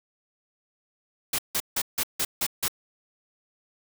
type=noise bursts; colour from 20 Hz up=white; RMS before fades=-26 dBFS; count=7; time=1.33-2.682 s; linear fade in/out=5 ms; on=56 ms; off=160 ms; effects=none